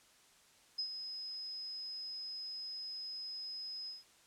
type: tone with ADSR envelope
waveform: sine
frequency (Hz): 5070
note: D#8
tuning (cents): +32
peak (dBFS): -33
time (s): 0.78-4.04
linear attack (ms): 11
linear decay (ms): 82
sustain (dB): -8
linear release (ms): 160
effects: white hiss -65 dBFS RMS until 4.26 s + low-pass 9000 Hz 12 dB/octave